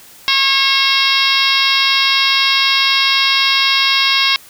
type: harmonic tone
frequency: 544 Hz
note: C#5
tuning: 33 cents flat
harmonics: 2 / 3 / 4 / 5 / 6 / 7 / 8 / 9 / 10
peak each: -20 / -23 / -18 / -19 / -18 / -17 / -23 / -21 / -22 dBFS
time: 0.28-4.36 s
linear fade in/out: 0 ms
effects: white hiss -41 dBFS RMS until 4.49 s